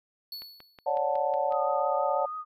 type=tone with exponential decay; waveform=square; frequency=4418 Hz; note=C#8; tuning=7 cents flat; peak=-35 dBFS; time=0.32-0.92 s; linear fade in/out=2 ms; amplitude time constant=130 ms
type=click train; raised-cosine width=0.3 ms; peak=-31 dBFS; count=7; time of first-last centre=0.42-1.523 s; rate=5.44 Hz
type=chord; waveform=sine; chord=D major seventh; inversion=third; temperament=just; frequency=550.6 / 587.3 / 734.2 / 881 Hz; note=C#5 / D5 / F#5 / A5; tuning=-12 / 0 / -14 / +2 cents; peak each=-30 dBFS; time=0.86-2.26 s; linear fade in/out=10 ms
type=tone with vibrato; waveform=sine; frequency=1241 Hz; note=D#6; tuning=5 cents flat; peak=-33 dBFS; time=1.5-2.45 s; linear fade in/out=50 ms; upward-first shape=triangle; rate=6.1 Hz; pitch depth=26 cents each way
effects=none